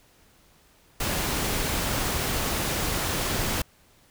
pink noise, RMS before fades -27 dBFS, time 1-3.62 s, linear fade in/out 5 ms, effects pink hiss -59 dBFS RMS until 4.1 s

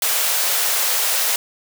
white high-pass noise, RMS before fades -19 dBFS, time 0.02-1.36 s, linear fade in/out 2 ms, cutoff 450 Hz, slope 48 dB/octave, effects none

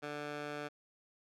15% pulse tone with band-pass filter, 147.3 Hz, D3, 6 cents sharp, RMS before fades -42 dBFS, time 0.02-0.69 s, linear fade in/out 20 ms, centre 1300 Hz, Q 0.57, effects none

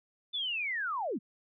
sine linear sweep, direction down, 3560 to 163.2 Hz, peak -31 dBFS, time 0.33-1.19 s, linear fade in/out 20 ms, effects none

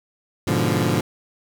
20% pulse chord, G# diminished seventh, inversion none, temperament equal, 103.83 / 123.47 / 146.83 / 174.61 Hz, G#2 / B2 / D3 / F3, 0 / 0 / 0 / 0 cents, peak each -19 dBFS, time 0.47-1.01 s, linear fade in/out 5 ms, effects none

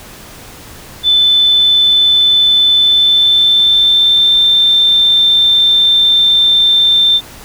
sine tone with pitch glide, 3517 to 3572 Hz, A7 to A7, -1 to +25 cents, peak -6 dBFS, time 1.03-7.21 s, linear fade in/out 50 ms, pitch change +26 cents, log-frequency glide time 2.75-4.42 s, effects pink hiss -34 dBFS RMS until 7.44 s

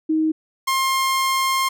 sine / sawtooth tone pair in turn, 314.8 / 1063.1 Hz, D#4 / C6, +20 / +27 cents, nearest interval octave + major sixth, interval 2107 cents, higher second, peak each -16 / -14 dBFS, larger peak second, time 0.09-0.32 / 0.67-1.69 s, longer second, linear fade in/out 10 ms, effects none

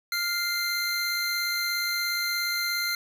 square tone cluster, 1401 / 2087 / 4146 Hz, F6 / C7 / C8, +5 / -5 / -17 cents, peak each -32 / -31 / -30 dBFS, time 0.12-2.95 s, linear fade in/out 2 ms, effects none

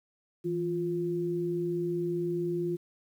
sine tone pair together, 165 / 349.6 Hz, E3 / F4, +2 / +2 cents, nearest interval octave + minor second, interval 1300 cents, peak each -34 / -29 dBFS, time 0.44-2.77 s, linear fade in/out 20 ms, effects 10-bit

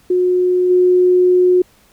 sine tone with level steps, 362.5 Hz, F#4, 35 cents flat, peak -11 / -8 dBFS, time 0.1-1.62 s, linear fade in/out 5 ms, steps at 0.69 s, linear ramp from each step 20 ms, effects pink hiss -52 dBFS RMS until 1.92 s

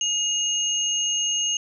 sine tone pair together, 2864 / 6429 Hz, F7 / G8, +43 / +43 cents, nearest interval octave + major second, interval 1400 cents, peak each -24 dBFS, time 0.01-1.57 s, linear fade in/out 2 ms, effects none

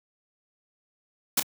white noise with echo, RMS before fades -22 dBFS, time 1.37-1.4 s, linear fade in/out 5 ms, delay 29 ms, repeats 1, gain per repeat -9 dB, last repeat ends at 1.429 s, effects high-pass 150 Hz 12 dB/octave

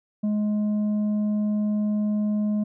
triangle tone with tanh clipping, 210 Hz, G#3, 19 cents sharp, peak -22 dBFS, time 0.23-2.64 s, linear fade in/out 10 ms, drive 9 dB, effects none

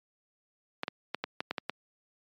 clicks, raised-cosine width 0.3 ms, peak -15 dBFS, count 8, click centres 0.834 / 0.881 / 1.146 / 1.24 / 1.405 / 1.51 / 1.582 / 1.696 s, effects high-pass 200 Hz 12 dB/octave + MP3 96 kbps

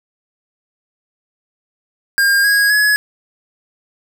square tone with pitch steps, 1610 / 1649.5 / 1690 Hz, G6 / G#6 / G#6, +46 / -12 / +30 cents, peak -11 dBFS, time 2.18-2.96 s, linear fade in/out 0 ms, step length 260 ms, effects none

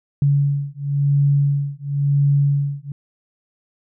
sine beating tone pair, 141.3 / 142.26 Hz, C#3 / C#3, +34 / +45 cents, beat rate 0.96 Hz, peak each -18 dBFS, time 0.22-2.92 s, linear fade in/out 2 ms, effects none

